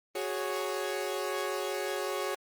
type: chord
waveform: sawtooth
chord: F# suspended second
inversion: none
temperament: equal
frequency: 370 / 415.3 / 554.4 Hz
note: F#4 / G#4 / C#5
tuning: 0 / 0 / 0 cents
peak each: -32 dBFS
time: 0.15-2.35 s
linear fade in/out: 5 ms
effects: Opus 32 kbps